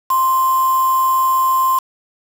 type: tone with quantisation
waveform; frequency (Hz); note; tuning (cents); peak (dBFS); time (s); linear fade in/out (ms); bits
sine; 1046.5; C6; 0; -12; 0.1-1.79; 5; 4
effects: none